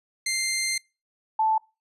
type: tone pair in turn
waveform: 15% pulse / sine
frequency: 2093 / 877.2 Hz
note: C7 / A5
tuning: 0 / -6 cents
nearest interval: octave + minor third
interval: 1506 cents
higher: first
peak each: -18 / -19 dBFS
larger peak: first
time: 0.26-0.78 / 1.39-1.58 s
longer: first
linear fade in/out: 5 ms
effects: noise-tail reverb RT60 0.3 s tail -26 dB re dry + resampled to 32000 Hz